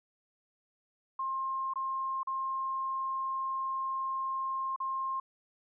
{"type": "tone with dropouts", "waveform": "sine", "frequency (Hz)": 1063, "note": "C6", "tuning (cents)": 27, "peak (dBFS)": -31, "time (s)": [1.19, 5.2], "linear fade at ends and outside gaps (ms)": 5, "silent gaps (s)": [[1.737, 1.757], [2.232, 2.271], [4.762, 4.801]], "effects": []}